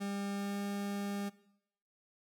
40% pulse tone with pitch glide, 200 to 201.2 Hz, G3 to G3, +35 to +45 cents, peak -35 dBFS, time 0-1.3 s, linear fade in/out 20 ms, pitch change +10 cents, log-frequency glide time 0.36-0.6 s, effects noise-tail reverb RT60 0.8 s tail -19 dB re dry

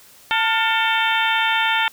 harmonic tone with a mistuned harmonic, 446.3 Hz, A4, 25 cents sharp, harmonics 2 / 3 / 4 / 5 / 6 / 7 / 8, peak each -21 / -23 / -24 / -25 / -26 / -26 / -27 dBFS, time 0.31-1.88 s, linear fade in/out 0 ms, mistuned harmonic 3, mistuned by +89 cents, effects white hiss -48 dBFS RMS until 1.92 s

